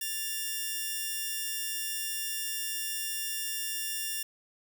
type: tone pair together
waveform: 5% pulse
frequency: 1760 / 2801 Hz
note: A6 / F7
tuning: 0 / +4 cents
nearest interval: minor sixth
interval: 804 cents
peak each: -25 dBFS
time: 0.01-4.23 s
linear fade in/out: 5 ms
effects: none